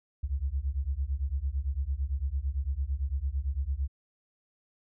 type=beating tone pair; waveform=sine; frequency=64.2 / 73.1 Hz; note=C2 / D2; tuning=-32 / -7 cents; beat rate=8.9 Hz; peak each=-31 dBFS; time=0.23-3.88 s; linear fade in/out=10 ms; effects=none